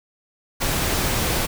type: noise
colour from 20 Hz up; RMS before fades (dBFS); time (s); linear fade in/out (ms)
pink; -22; 0.6-1.47; 20
effects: none